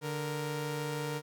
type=tone pair together; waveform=sawtooth; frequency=146.83 / 466.5 Hz; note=D3 / A#4; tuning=0 / +1 cents; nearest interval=octave + minor sixth; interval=2001 cents; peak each=-32 / -33 dBFS; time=0.01-1.22 s; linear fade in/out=50 ms; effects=none